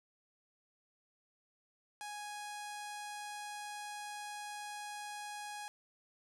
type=tone with low-pass filter; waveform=sawtooth; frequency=830.6 Hz; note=G#5; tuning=in tune; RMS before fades=-45 dBFS; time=2.01-5.68 s; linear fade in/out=0 ms; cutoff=9300 Hz; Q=1.6; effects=none